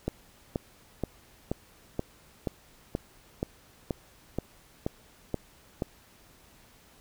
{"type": "click train", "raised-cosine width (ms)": 2, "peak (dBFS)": -15, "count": 13, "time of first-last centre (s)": [0.08, 5.822], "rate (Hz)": 2.09, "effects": ["pink hiss -58 dBFS RMS until 7 s"]}